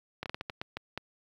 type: slowing click train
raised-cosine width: 0.3 ms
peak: -19 dBFS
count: 9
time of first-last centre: 0.23-0.976 s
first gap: 28 ms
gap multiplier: 1.33
effects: high-pass 60 Hz 12 dB/octave + 10-bit